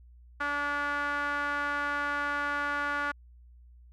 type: tone with band-pass filter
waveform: sawtooth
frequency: 288.4 Hz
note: D4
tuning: 31 cents flat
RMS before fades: -31 dBFS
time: 0.4-3.12 s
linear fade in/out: 10 ms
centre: 1400 Hz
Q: 4
effects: added 60 Hz sine -51 dBFS peak until 3.92 s